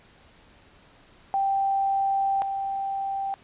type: tone pair in turn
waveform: sine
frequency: 784 / 784 Hz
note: G5 / G5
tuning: 0 / 0 cents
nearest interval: unison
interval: 0 cents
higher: neither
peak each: -21 / -26 dBFS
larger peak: first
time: 1.34-2.42 / 2.42-3.34 s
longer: first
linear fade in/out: 0 ms
effects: pink hiss -55 dBFS RMS until 3.43 s + resampled to 8000 Hz